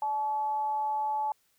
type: tone with frequency modulation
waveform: sine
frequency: 861 Hz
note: A5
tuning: 38 cents flat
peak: -27 dBFS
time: 0.02-1.32 s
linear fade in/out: 2 ms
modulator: 270 Hz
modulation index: 0.22
effects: white hiss -70 dBFS RMS until 1.58 s